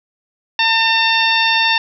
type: harmonic tone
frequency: 903 Hz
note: A5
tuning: 45 cents sharp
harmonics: 1 / 2 / 3 / 4 / 5 / 6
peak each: -18 / -18 / -17 / -18 / -24 / -25 dBFS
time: 0.59-1.78 s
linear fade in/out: 2 ms
effects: none